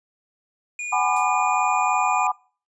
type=tone; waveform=square; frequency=2440 Hz; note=D#7; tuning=34 cents flat; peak=-28 dBFS; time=0.79-2.27 s; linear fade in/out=2 ms
type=chord; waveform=sine; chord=G# half-diminished seventh; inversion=third; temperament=just; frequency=747.5 / 830.6 / 996.7 / 1196.1 Hz; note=F#5 / G#5 / B5 / D6; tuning=+17 / 0 / +16 / +31 cents; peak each=-24 dBFS; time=0.92-2.32 s; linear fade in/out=10 ms
type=noise with exponential decay; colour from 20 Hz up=violet; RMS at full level=-32 dBFS; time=1.16-1.36 s; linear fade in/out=5 ms; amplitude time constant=43 ms
effects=noise-tail reverb RT60 0.4 s tail -25 dB re dry + resampled to 22050 Hz